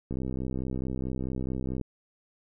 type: click train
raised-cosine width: 3 ms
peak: -20 dBFS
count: 111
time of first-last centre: 0.11-1.813 s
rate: 64.6 Hz
effects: none